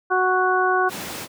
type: harmonic tone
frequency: 370 Hz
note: F#4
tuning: in tune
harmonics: 1 / 2 / 3 / 4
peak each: -22 / -22 / -22 / -22 dBFS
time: 0.1-0.9 s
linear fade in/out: 20 ms
type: high-pass noise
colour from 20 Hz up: pink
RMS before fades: -32 dBFS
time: 0.88-1.28 s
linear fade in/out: 50 ms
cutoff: 160 Hz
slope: 12 dB/octave
effects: none